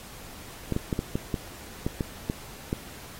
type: clicks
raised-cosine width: 3 ms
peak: -13 dBFS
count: 10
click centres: 0.723 / 0.764 / 0.928 / 0.991 / 1.155 / 1.342 / 1.865 / 2.008 / 2.299 / 2.729 s
effects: pink hiss -45 dBFS RMS until 3.19 s + AAC 48 kbps